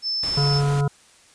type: tone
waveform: sine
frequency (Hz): 5274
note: E8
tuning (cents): 0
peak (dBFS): -22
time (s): 0.02-0.62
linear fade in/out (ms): 50
type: noise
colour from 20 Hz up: pink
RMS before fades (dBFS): -34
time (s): 0.23-0.81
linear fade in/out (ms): 2
type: harmonic tone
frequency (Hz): 142.2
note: C#3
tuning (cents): +45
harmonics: 1 / 3 / 5 / 7 / 9 / 10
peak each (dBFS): -18 / -28 / -32 / -35 / -37 / -38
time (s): 0.37-0.88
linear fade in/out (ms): 5
effects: white hiss -53 dBFS RMS until 1.34 s + resampled to 22050 Hz